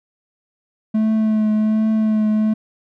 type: tone with vibrato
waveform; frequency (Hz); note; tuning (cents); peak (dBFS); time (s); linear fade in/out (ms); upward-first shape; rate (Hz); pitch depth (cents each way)
triangle; 216.7; A3; -26; -12; 0.94-2.54; 10; triangle; 1.3; 23
effects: none